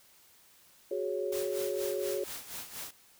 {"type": "chord", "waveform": "sine", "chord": "F# suspended second", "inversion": "none", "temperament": "equal", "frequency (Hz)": [370, 415.3, 554.4], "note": ["F#4", "G#4", "C#5"], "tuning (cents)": [0, 0, 0], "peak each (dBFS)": -35, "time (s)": [0.91, 2.24], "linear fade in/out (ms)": 5}
{"type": "noise with tremolo", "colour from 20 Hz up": "white", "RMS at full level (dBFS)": -40, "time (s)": [1.32, 2.91], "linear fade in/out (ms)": 5, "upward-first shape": "sine", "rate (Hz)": 4.2, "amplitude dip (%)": 70}
{"effects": ["white hiss -61 dBFS RMS until 3.19 s"]}